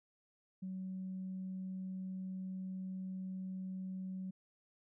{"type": "tone", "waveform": "sine", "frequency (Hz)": 187.6, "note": "F#3", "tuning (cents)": 24, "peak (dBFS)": -39, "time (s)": [0.62, 4.31], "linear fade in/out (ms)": 10, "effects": ["tanh soft clip ceiling -35 dBFS"]}